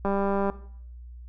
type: click train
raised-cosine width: 1 ms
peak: -14 dBFS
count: 90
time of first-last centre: 0.05-0.499 s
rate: 198 Hz
effects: noise-tail reverb RT60 0.6 s tail -17 dB re dry + added 60 Hz sine -40 dBFS peak until 1.28 s